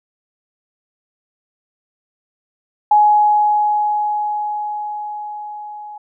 sine tone with level ramp, 839 Hz, G#5, 17 cents sharp, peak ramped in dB -7 to -30 dBFS, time 2.91-5.98 s, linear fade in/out 5 ms, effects none

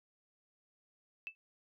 sine tone with exponential decay, 2637 Hz, E7, in tune, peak -35 dBFS, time 1.27-1.35 s, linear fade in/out 0 ms, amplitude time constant 17 ms, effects none

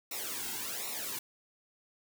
white noise with flanger, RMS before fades -38 dBFS, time 0.11-1.19 s, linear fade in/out 5 ms, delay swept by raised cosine 0.62 to 1.72 ms, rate 1.3 Hz, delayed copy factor -0.85, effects none

